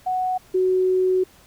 sine tone pair in turn, 740 / 371.3 Hz, F#5 / F#4, 0 / +6 cents, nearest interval octave, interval 1194 cents, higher first, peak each -20 / -16 dBFS, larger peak second, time 0.06-0.38 / 0.54-1.24 s, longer second, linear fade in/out 10 ms, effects pink hiss -52 dBFS RMS until 1.46 s

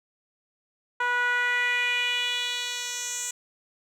10% pulse tone with band-pass filter sweep, 488.6 Hz, B4, 19 cents flat, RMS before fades -27 dBFS, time 1-3.31 s, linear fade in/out 5 ms, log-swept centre 1200 to 7300 Hz, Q 2.7, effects none

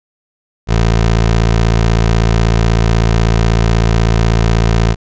20% pulse tone, 56.2 Hz, A1, 37 cents sharp, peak -4 dBFS, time 0.67-4.96 s, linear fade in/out 50 ms, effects resampled to 16000 Hz

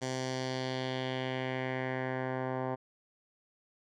10% pulse tone with low-pass filter sweep, 129.6 Hz, C3, 16 cents flat, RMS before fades -35 dBFS, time 0.01-2.76 s, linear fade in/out 20 ms, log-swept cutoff 6700 to 1100 Hz, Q 2.1, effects none

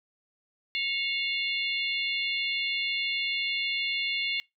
harmonic tone with a mistuned harmonic, 698.5 Hz, F5, in tune, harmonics 3 / 4 / 5 / 6, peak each -30 / -32 / -34 / -36 dBFS, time 0.75-4.4 s, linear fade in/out 0 ms, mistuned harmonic 3, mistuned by +70 cents, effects noise-tail reverb RT60 0.2 s tail -24 dB re dry

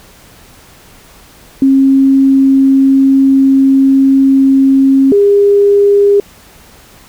sine tone pair in turn, 269.9 / 404.4 Hz, C#4 / G#4, -46 / -46 cents, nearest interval perfect fifth, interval 700 cents, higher second, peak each -4 dBFS, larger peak neither, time 1.62-5.12 / 5.12-6.2 s, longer first, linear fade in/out 2 ms, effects pink hiss -40 dBFS RMS until 7.08 s

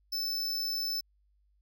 square tone, 5274 Hz, E8, in tune, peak -31 dBFS, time 0.12-1.01 s, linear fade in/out 10 ms, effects added 50 Hz sine -66 dBFS peak until 1.61 s

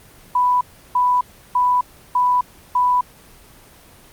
sine tone bursts, 991 Hz, B5, 6 cents sharp, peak -13 dBFS, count 5, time 0.35-3.01 s, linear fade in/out 5 ms, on 260 ms, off 340 ms, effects pink hiss -46 dBFS RMS until 4.12 s + Opus 24 kbps

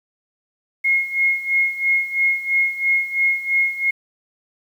sine tone with tremolo, 2156 Hz, C#7, 49 cents flat, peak -13 dBFS, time 0.84-3.91 s, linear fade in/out 10 ms, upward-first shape sine, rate 3 Hz, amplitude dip 80%, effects 8-bit

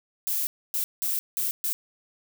violet noise bursts at uneven times, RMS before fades -27 dBFS, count 5, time 0.27-0.47 / 0.74-0.84 / 1.02-1.19 / 1.37-1.51 / 1.64-1.73 s, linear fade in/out 0 ms, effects none

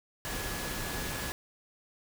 sine tone in noise, 1693 Hz, G#6, 33 cents sharp, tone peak -44 dBFS, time 0.25-1.32 s, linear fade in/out 0 ms, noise pink, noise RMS -36 dBFS, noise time 0.25-1.32 s, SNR -11 dB, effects none

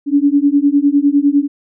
sine beating tone pair, 280.4 / 290.3 Hz, C#4 / D4, +20 / -20 cents, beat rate 9.9 Hz, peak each -12 dBFS, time 0.06-1.48 s, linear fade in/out 50 ms, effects none

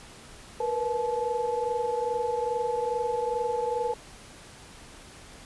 sine tone cluster, 470.9 / 493.3 / 864 Hz, A#4 / B4 / A5, +18 / -2 / -32 cents, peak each -30 dBFS, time 0.6-3.94 s, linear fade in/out 5 ms, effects pink hiss -48 dBFS RMS until 5.45 s + resampled to 24000 Hz

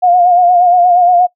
sine tone with vibrato, 712 Hz, F5, 33 cents sharp, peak -5 dBFS, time 0.02-1.27 s, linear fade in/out 20 ms, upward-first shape sine, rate 8.5 Hz, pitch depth 47 cents each way, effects noise-tail reverb RT60 0.1 s tail -21 dB re dry

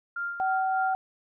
sine tone with tremolo, 1396.9 Hz, F6, in tune, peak -28 dBFS, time 0.16-0.94 s, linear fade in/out 5 ms, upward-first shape sine, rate 3.4 Hz, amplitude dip 55%
sine tone, 760 Hz, F#5, 46 cents sharp, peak -24 dBFS, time 0.4-0.95 s, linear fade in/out 0 ms
effects none

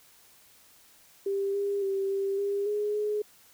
sine tone with pitch steps, 395.3 / 401.8 / 390.1 / 392.8 / 401.5 / 416.7 / 420.1 Hz, G4 / G4 / G4 / G4 / G4 / G#4 / G#4, +15 / +43 / -8 / +4 / +41 / +6 / +20 cents, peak -26 dBFS, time 1.26-3.22 s, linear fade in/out 5 ms, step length 280 ms, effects white hiss -58 dBFS RMS until 3.53 s

